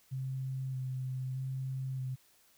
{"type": "tone with vibrato", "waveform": "sine", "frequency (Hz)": 130.81, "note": "C3", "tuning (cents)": 0, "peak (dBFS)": -34, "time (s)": [0.11, 2.16], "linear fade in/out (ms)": 20, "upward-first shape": "square", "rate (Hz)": 0.8, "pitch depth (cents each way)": 16, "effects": ["white hiss -66 dBFS RMS until 2.57 s"]}